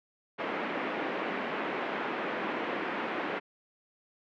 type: band-pass noise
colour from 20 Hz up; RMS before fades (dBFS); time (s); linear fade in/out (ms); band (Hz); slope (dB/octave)
pink; -34; 0.38-3.4; 20; 240 to 2500; 24
effects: none